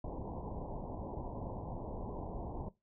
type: low-pass noise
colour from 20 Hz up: pink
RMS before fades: -42 dBFS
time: 0.04-2.69 s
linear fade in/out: 5 ms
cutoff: 1000 Hz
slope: 96 dB/octave
effects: noise-tail reverb RT60 0.2 s tail -18 dB re dry